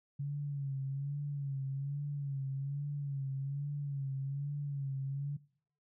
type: tone with vibrato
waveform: sine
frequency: 139.9 Hz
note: C#3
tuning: 16 cents sharp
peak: -34 dBFS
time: 0.19-5.37 s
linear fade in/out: 10 ms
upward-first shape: sine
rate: 1.2 Hz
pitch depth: 60 cents each way
effects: noise-tail reverb RT60 0.6 s tail -22 dB re dry

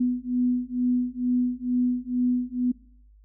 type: beating tone pair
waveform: sine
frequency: 246.9 / 249.1 Hz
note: B3 / B3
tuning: 0 / +15 cents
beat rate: 2.2 Hz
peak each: -25 dBFS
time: 0-2.72 s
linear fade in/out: 10 ms
effects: noise-tail reverb RT60 0.6 s tail -21 dB re dry + added 51 Hz sine -51 dBFS peak until 3.24 s

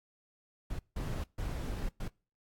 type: noise bursts at uneven times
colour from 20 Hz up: brown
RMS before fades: -36 dBFS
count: 4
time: 0.7-0.79 / 0.96-1.24 / 1.38-1.89 / 2-2.08 s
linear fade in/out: 5 ms
effects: noise-tail reverb RT60 0.4 s tail -26 dB re dry + AAC 64 kbps

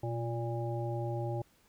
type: harmonic tone with a mistuned harmonic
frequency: 116.54 Hz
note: A#2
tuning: in tune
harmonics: 1 / 3 / 5 / 7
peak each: -34 / -39 / -41 / -42 dBFS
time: 0.03-1.42 s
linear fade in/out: 5 ms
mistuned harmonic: 1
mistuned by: +60 cents
effects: pink hiss -67 dBFS RMS until 1.68 s

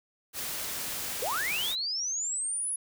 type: noise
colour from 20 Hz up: white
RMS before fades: -35 dBFS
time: 0.33-1.76 s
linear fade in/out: 50 ms
type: linear sweep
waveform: sine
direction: up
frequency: 415.3 to 10548 Hz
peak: -29 dBFS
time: 1.22-2.76 s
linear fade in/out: 5 ms
effects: none

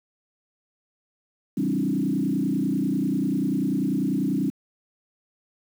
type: tone with frequency modulation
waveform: sine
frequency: 233.1 Hz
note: A#3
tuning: in tune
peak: -20 dBFS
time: 1.57-4.5 s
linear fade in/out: 5 ms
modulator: 30.2 Hz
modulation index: 2.5
effects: high-pass 150 Hz 12 dB/octave + 8-bit

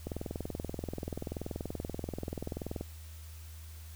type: click train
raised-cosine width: 2 ms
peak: -23 dBFS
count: 58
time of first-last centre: 0.07-2.81 s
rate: 20.8 Hz
effects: added 79 Hz sine -45 dBFS peak until 3.95 s + white hiss -56 dBFS RMS until 3.95 s

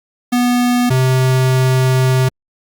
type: tone pair in turn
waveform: square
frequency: 244.9 / 129.73 Hz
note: B3 / C3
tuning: -14 / -14 cents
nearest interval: major seventh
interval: 1100 cents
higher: first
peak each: -12 / -11 dBFS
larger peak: second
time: 0.32-0.9 / 0.9-2.29 s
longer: second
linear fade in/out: 10 ms
effects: Opus 48 kbps

